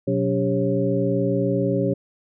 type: tone cluster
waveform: sine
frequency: 125.1 / 185.3 / 284.7 / 397.3 / 546 Hz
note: B2 / F#3 / C#4 / G4 / C#5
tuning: +23 / +3 / +46 / +23 / -26 cents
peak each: -25 dBFS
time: 0.07-1.94 s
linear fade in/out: 10 ms
effects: none